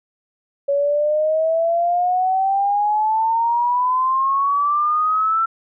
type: exponential sweep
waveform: sine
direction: up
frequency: 558 to 1344 Hz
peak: -15 dBFS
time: 0.68-5.46 s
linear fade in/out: 10 ms
effects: none